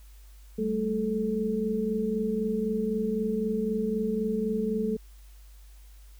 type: tone cluster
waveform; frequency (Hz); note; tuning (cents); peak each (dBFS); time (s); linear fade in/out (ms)
sine; 194.8 / 218.7 / 435.8; G3 / A3 / A4; -11 / -10 / -17; -32 / -29 / -29; 0.58-4.97; 10
effects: added 50 Hz sine -47 dBFS peak until 6.19 s + white hiss -61 dBFS RMS until 6.19 s